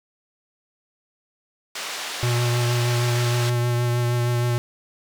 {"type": "band-pass noise", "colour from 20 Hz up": "white", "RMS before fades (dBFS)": -31, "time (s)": [1.75, 3.5], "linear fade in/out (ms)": 5, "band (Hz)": [420, 5100], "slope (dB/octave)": 12}
{"type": "tone with vibrato", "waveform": "square", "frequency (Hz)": 120.7, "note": "B2", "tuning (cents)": -39, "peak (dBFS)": -20, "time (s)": [2.23, 4.58], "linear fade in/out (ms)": 0, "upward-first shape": "triangle", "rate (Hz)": 6.4, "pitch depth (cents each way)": 21}
{"effects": []}